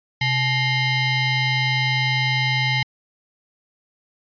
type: ring-modulated tone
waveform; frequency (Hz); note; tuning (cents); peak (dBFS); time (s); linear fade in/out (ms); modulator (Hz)
sawtooth; 990; B5; +4; -11; 0.21-2.83; 5; 1120
effects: resampled to 11025 Hz